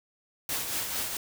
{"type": "noise with tremolo", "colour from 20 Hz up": "white", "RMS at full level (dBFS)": -30, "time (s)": [0.49, 1.17], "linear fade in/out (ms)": 2, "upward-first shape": "triangle", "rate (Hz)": 4.5, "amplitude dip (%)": 50, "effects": []}